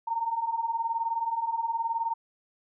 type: beating tone pair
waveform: sine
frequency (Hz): 902 / 921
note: A5 / A#5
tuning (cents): +43 / -21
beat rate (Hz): 19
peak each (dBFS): -32 / -28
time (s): 0.07-2.14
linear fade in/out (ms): 10
effects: none